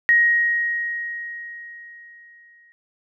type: tone with exponential decay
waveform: sine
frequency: 1883 Hz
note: A#6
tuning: 17 cents sharp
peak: -11 dBFS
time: 0.09-2.72 s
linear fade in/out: 0 ms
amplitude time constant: 570 ms
effects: none